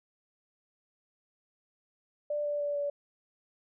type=tone with pitch steps; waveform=sine; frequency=590 / 584.9 / 579.9 / 574.9 Hz; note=D5 / D5 / D5 / D5; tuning=+8 / -7 / -22 / -37 cents; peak=-29 dBFS; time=2.3-2.9 s; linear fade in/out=5 ms; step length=150 ms; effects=none